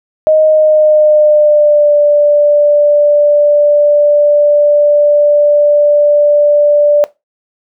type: tone with pitch glide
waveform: sine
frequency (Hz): 622.3 to 587.4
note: D#5 to D5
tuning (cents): 0 to 0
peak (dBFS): -4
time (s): 0.27-7.04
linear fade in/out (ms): 0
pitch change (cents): -100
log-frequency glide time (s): 0.45-1.94
effects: noise-tail reverb RT60 0.2 s tail -18 dB re dry